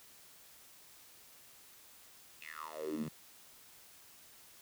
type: tone with high-pass filter sweep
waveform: 10% pulse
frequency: 78 Hz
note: D#2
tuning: 5 cents sharp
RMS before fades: -42 dBFS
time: 2.41-3.09 s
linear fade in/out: 10 ms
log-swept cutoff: 2700 to 160 Hz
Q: 8.8
effects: white hiss -59 dBFS RMS until 4.61 s